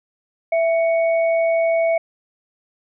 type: tone pair together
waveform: sine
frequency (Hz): 662.1 / 2227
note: E5 / C#7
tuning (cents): +7 / +7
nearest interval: octave + major sixth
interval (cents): 2100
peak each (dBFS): -15 / -27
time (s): 0.52-1.98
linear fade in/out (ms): 5
effects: none

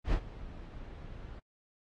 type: noise with ADSR envelope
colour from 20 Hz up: brown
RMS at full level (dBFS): -27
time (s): 0.04-1.4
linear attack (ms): 88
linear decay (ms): 69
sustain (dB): -18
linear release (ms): 15
effects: low-pass 4000 Hz 12 dB/octave + AAC 32 kbps

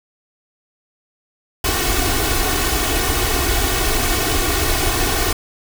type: noise with comb filter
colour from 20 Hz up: pink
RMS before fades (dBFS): -18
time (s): 1.64-5.33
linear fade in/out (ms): 5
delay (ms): 2.7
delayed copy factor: +0.9
effects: none

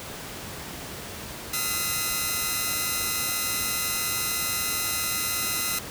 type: tone cluster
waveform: 5% pulse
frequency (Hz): 1266 / 1384 / 2033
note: D#6 / F6 / B6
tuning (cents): +30 / -16 / +50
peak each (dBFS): -19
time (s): 1.53-5.79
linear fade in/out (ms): 5
effects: pink hiss -37 dBFS RMS until 5.9 s + high-pass 60 Hz 12 dB/octave

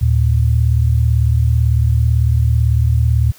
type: tone pair together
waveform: sine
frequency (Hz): 76.7 / 114.71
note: D#2 / A#2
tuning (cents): -24 / -27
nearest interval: perfect fifth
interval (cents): 697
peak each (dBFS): -13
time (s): 0.01-3.32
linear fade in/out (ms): 10
effects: white hiss -45 dBFS RMS until 3.38 s

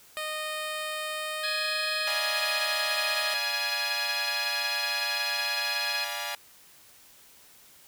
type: tone with pitch glide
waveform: 10% pulse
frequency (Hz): 617 to 623.4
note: D#5 to D#5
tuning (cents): -15 to +3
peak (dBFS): -23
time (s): 0.17-3.34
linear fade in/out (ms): 0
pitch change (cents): +18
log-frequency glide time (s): 1.1-2.33
type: harmonic tone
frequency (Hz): 836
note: G#5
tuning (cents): +11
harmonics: 2 / 3 / 4 / 5 / 6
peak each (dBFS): -35 / -34 / -39 / -33 / -38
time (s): 1.43-6.05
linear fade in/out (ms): 10
type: chord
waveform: 10% pulse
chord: D diminished seventh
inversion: none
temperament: equal with one note detuned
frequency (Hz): 587.3 / 698.5 / 830.6 / 966.9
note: D5 / F5 / Ab5 / Cb6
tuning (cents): 0 / 0 / 0 / -37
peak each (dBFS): -30 / -30 / -27 / -30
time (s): 2.07-6.35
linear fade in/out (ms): 2
effects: white hiss -55 dBFS RMS until 7.87 s

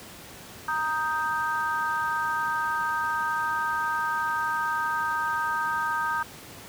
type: chord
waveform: sine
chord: Eb major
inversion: second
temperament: equal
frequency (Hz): 932.3 / 1244.5 / 1568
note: Bb5 / Eb6 / G6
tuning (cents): 0 / 0 / 0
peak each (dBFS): -29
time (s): 0.68-6.23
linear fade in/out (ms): 5
effects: pink hiss -44 dBFS RMS until 6.68 s + high-pass 80 Hz 12 dB/octave

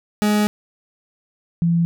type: tone pair in turn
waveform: 40% pulse / sine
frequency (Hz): 209.5 / 169.18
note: G#3 / E3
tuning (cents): +15 / +45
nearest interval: major third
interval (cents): 370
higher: first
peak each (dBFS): -14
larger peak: neither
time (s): 0.22-0.47 / 1.62-1.85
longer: first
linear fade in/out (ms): 0
effects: none

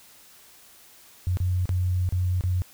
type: tone with dropouts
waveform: sine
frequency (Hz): 90.8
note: F#2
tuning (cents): -32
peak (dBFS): -21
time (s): 1.27-2.62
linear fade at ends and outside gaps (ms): 0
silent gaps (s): 1.371-1.402 / 1.656-1.692 / 2.09-2.124 / 2.409-2.438
effects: white hiss -52 dBFS RMS until 2.73 s

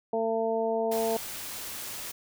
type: harmonic tone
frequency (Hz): 225.1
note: A3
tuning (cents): +40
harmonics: 1 / 2 / 3 / 4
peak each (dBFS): -35 / -28 / -29 / -36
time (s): 0.13-1.17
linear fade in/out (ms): 5
type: noise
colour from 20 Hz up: white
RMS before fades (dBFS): -38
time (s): 0.91-2.12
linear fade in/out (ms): 10
effects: none

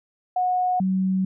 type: tone pair in turn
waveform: sine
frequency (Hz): 730 / 188.61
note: F#5 / F#3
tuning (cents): -24 / +33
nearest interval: octave + major seventh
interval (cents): 2343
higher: first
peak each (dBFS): -19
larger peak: neither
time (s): 0.36-0.8 / 0.8-1.25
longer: second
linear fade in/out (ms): 5
effects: none

